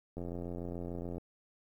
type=click train; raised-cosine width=2 ms; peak=-28 dBFS; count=89; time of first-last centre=0.17-1.181 s; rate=87 Hz; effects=11-bit